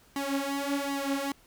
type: tone with flanger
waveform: sawtooth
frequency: 278.8 Hz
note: C#4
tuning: 10 cents sharp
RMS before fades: -31 dBFS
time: 0.16-1.32 s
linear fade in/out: 2 ms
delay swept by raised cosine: 1 to 6.2 ms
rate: 1.3 Hz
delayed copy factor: +0.8
effects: pink hiss -60 dBFS RMS until 1.46 s